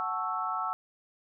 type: chord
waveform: sine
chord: F# minor seventh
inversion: none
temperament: equal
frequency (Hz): 740 / 880 / 1108.7 / 1318.5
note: F#5 / A5 / C#6 / E6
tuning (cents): 0 / 0 / 0 / 0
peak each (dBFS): -36 / -37 / -36 / -32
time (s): 0-0.73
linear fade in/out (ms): 0
effects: none